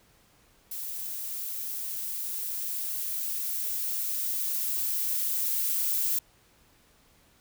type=noise with level ramp; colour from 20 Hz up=violet; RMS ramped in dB=-36 to -27 dBFS; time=0.71-6.19 s; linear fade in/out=5 ms; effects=pink hiss -62 dBFS RMS until 7.4 s